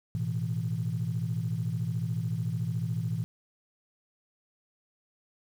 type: chord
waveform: sine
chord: A suspended second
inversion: none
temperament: just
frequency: 110 / 123.75 / 165 Hz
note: A2 / B2 / E3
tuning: 0 / +4 / +2 cents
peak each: -32 dBFS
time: 0.15-3.24 s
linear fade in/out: 0 ms
effects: tanh soft clip ceiling -20 dBFS + 9-bit